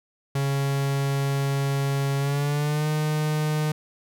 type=tone with pitch glide; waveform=45% pulse; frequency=138.59 to 152.89 Hz; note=C#3 to D#3; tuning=0 to -30 cents; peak=-22 dBFS; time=0.35-3.72 s; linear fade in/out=5 ms; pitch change=+170 cents; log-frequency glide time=2.18-2.88 s; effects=none